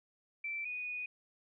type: tone pair in turn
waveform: sine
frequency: 2335 / 2474 Hz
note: D7 / D#7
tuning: -11 / -10 cents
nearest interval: minor second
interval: 101 cents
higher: second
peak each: -36 / -37 dBFS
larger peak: first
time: 0.44-0.65 / 0.65-1.06 s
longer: second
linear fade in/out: 5 ms
effects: none